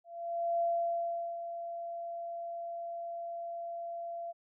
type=tone with ADSR envelope; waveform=sine; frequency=682 Hz; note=F5; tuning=41 cents flat; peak=-27 dBFS; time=0.04-4.33 s; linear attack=570 ms; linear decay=760 ms; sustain=-10 dB; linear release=27 ms; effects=none